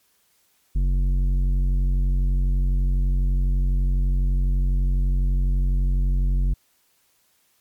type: tone with tanh clipping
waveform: triangle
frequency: 46 Hz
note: F#1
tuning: 9 cents flat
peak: -19 dBFS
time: 0.75-6.54 s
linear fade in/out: 10 ms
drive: 14 dB
effects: white hiss -64 dBFS RMS until 7.6 s + MP3 96 kbps